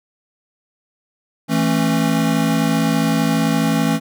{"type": "chord", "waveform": "square", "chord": "A major", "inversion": "second", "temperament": "equal with one note detuned", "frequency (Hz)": [164.81, 220, 271.8], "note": ["E3", "A3", "C#4"], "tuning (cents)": [0, 0, -34], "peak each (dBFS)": -20, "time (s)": [1.48, 4], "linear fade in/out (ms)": 50, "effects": []}